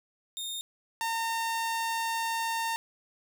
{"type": "tone pair in turn", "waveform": "sawtooth", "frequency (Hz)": [3664, 911.8], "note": ["A#7", "A#5"], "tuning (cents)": [-31, -39], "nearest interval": "2 octaves", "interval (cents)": 2408, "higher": "first", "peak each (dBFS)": [-31, -25], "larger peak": "second", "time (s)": [[0.37, 0.61], [1.01, 2.76]], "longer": "second", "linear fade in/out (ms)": 0, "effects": []}